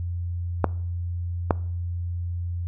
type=clicks; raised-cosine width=1 ms; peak=-4 dBFS; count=2; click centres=0.643 / 1.508 s; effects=noise-tail reverb RT60 0.6 s tail -22 dB re dry + added 87 Hz sine -26 dBFS peak until 2.67 s